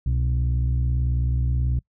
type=tone pair together; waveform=sine; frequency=64.94 / 123.47 Hz; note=C2 / B2; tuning=-12 / 0 cents; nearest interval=major seventh; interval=1112 cents; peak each=-19 / -22 dBFS; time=0.06-1.79 s; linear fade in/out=5 ms; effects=noise-tail reverb RT60 0.1 s tail -24 dB re dry + tanh soft clip ceiling -16 dBFS